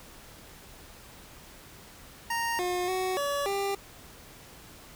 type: tone with pitch steps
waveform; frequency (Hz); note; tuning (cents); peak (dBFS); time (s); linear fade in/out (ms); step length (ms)
25% pulse; 929 / 358.7 / 372.4 / 569 / 396.8; A#5 / F4 / F#4 / C#5 / G4; -6 / +46 / +11 / +45 / +21; -24; 2.3-3.75; 5; 290
effects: pink hiss -50 dBFS RMS until 4.95 s